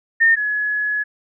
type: tone pair in turn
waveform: sine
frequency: 1822 / 1693.2 Hz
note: A#6 / G#6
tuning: -40 / +33 cents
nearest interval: minor second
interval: 127 cents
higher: first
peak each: -10 / -18 dBFS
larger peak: first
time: 0.2-0.36 / 0.36-1.04 s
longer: second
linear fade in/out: 20 ms
effects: none